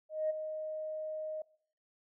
sine tone with ADSR envelope, 622.3 Hz, D#5, in tune, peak -27 dBFS, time 0.09-1.42 s, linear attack 210 ms, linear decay 16 ms, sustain -9 dB, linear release 4 ms, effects noise-tail reverb RT60 0.6 s tail -23 dB re dry + tanh soft clip ceiling -23 dBFS

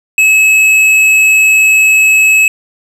sine tone with hard clipping, 2581 Hz, E7, 37 cents flat, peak -6 dBFS, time 0.18-2.48 s, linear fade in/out 2 ms, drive 8 dB, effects none

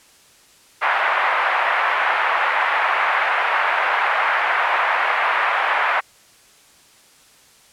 pink band-pass noise, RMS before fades -19 dBFS, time 0.81-6.01 s, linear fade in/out 20 ms, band 770 to 2200 Hz, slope 24 dB/octave, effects white hiss -51 dBFS RMS until 7.72 s + low-pass 10000 Hz 12 dB/octave

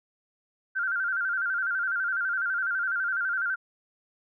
sine tone with vibrato, 1469 Hz, F#6, 13 cents flat, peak -25 dBFS, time 0.75-3.56 s, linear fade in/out 20 ms, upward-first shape square, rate 12 Hz, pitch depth 80 cents each way, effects none

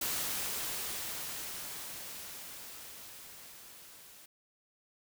white noise with level ramp, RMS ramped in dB -34 to -55 dBFS, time 0.01-4.26 s, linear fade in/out 5 ms, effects none

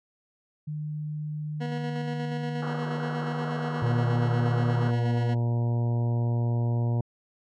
sine tone with pitch glide, 151.3 to 152.7 Hz, D#3 to D#3, -48 to -32 cents, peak -30 dBFS, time 0.67-4.89 s, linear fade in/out 10 ms, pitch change +16 cents, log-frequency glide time 2.73-2.79 s
20% pulse tone with tremolo, 241.1 Hz, B3, 41 cents flat, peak -26 dBFS, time 1.6-5.35 s, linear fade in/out 20 ms, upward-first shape square, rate 8.4 Hz, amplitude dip 30%
white band-pass noise, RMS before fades -38 dBFS, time 2.62-4.91 s, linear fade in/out 5 ms, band 310 to 1600 Hz, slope 96 dB/octave
harmonic tone, 118.4 Hz, A#2, 27 cents sharp, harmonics 1 / 2 / 3 / 4 / 5 / 6 / 7 / 8, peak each -23 / -35 / -39 / -42 / -42 / -44 / -48 / -46 dBFS, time 3.82-7.01 s, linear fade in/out 5 ms
effects low-pass 4000 Hz 12 dB/octave

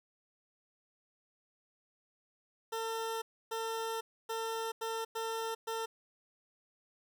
20% pulse tone bursts at uneven times, 450.8 Hz, A4, 42 cents sharp, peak -30 dBFS, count 6, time 2.72-3.22 / 3.51-4.01 / 4.29-4.72 / 4.81-5.05 / 5.15-5.55 / 5.67-5.86 s, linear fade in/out 10 ms, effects none

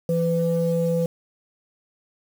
sine tone pair together, 167.86 / 503 Hz, E3 / B4, +32 / +32 cents, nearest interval octave + perfect fifth, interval 1900 cents, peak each -21 dBFS, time 0.09-1.06 s, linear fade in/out 2 ms, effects tanh soft clip ceiling -12 dBFS + 7-bit

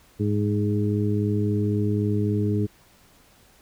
harmonic tone with a mistuned harmonic, 103.83 Hz, G#2, in tune, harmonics 1 / 2 / 3 / 4, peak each -23 / -26 / -28 / -29 dBFS, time 0.19-2.67 s, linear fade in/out 20 ms, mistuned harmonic 1, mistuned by +18 cents, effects pink hiss -56 dBFS RMS until 3.61 s

